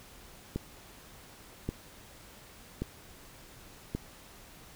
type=click train; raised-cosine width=3 ms; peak=-19 dBFS; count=4; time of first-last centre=0.56-3.95 s; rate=0.885 Hz; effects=pink hiss -53 dBFS RMS until 4.75 s